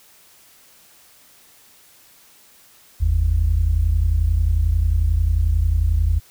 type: tone pair together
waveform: sine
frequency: 49 / 80.2 Hz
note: G1 / E2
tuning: 0 / -47 cents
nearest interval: major sixth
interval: 853 cents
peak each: -17 / -16 dBFS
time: 3-6.2 s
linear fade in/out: 20 ms
effects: tanh soft clip ceiling -9 dBFS + white hiss -51 dBFS RMS until 6.3 s